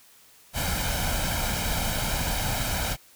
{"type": "noise with comb filter", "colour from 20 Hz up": "pink", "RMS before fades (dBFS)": -27, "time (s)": [0.53, 2.97], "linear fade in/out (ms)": 50, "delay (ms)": 1.3, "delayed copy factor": 0.65, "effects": ["white hiss -55 dBFS RMS until 3.15 s"]}